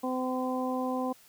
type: harmonic tone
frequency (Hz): 256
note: C4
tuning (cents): -38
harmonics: 1 / 2 / 3 / 4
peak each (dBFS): -31 / -34 / -36 / -37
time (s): 0.03-1.13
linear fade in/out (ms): 10
effects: white hiss -58 dBFS RMS until 1.28 s